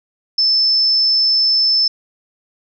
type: tone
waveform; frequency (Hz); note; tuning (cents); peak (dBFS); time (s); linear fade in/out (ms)
sine; 5270; E8; -1; -11; 0.38-1.88; 5
effects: none